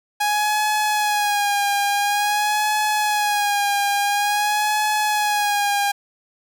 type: tone with vibrato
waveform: sawtooth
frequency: 828 Hz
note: G#5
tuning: 5 cents flat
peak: -14 dBFS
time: 0.2-5.92 s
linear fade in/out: 10 ms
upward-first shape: sine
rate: 0.48 Hz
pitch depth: 44 cents each way
effects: none